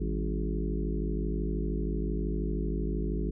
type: harmonic tone with a mistuned harmonic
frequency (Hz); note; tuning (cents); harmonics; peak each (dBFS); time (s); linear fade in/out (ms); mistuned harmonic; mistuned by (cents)
52.9; G#1; +33; 1 / 3 / 4 / 5 / 6 / 7 / 8; -30 / -36 / -38 / -40 / -39 / -39 / -41; 0-3.31; 10; 4; -100
effects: none